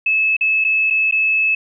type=tone with dropouts; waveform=sine; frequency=2600 Hz; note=E7; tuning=24 cents flat; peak=-13 dBFS; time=0.06-1.55 s; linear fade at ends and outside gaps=5 ms; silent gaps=0.367-0.409 / 0.642-0.647 / 0.902-0.906 / 1.112-1.123 s; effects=none